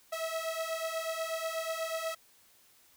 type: beating tone pair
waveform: sawtooth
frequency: 645 / 653.2 Hz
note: E5 / E5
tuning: -38 / -16 cents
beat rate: 8.2 Hz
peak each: -33 / -32 dBFS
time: 0.12-2.15 s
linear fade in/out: 10 ms
effects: white hiss -63 dBFS RMS until 2.96 s